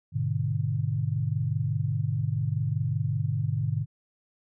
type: chord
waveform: sine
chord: G# diminished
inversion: none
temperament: just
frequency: 103.83 / 124.59 / 149.51 Hz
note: G#2 / B2 / D3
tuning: 0 / +16 / +31 cents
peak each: -29 dBFS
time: 0.12-3.86 s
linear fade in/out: 50 ms
effects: none